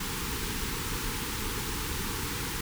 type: band-stop noise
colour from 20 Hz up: pink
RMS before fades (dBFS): -33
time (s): 0-2.61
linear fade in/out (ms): 5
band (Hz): 490 to 820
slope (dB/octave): 96
effects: none